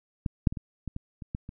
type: clicks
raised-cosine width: 5 ms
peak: -15 / -6 / -22 / -23 / -21 / -22 / -27 / -19 / -27 dBFS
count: 9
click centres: 0.262 / 0.472 / 0.525 / 0.572 / 0.877 / 0.964 / 1.222 / 1.349 / 1.491 s
effects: none